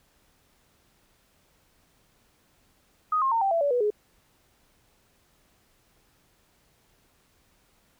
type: tone with pitch steps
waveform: sine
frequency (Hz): 1248 / 1067.8 / 913.6 / 781.7 / 668.8 / 572.2 / 489.6 / 418.9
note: D#6 / C6 / A#5 / G5 / E5 / D5 / B4 / G#4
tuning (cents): +5 / +35 / -35 / -5 / +25 / -45 / -15 / +15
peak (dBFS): -21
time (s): 3.12-3.904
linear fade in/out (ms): 5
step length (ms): 98
effects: pink hiss -65 dBFS RMS until 7.99 s